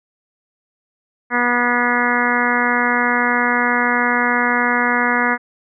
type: harmonic tone with a mistuned harmonic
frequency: 243.1 Hz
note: B3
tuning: 27 cents flat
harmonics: 1 / 2 / 3 / 4 / 5 / 6 / 7 / 8 / 9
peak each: -22 / -25 / -25 / -22 / -23 / -22 / -21 / -23 / -26 dBFS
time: 1.3-5.38 s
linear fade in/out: 50 ms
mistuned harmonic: 9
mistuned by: -50 cents
effects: none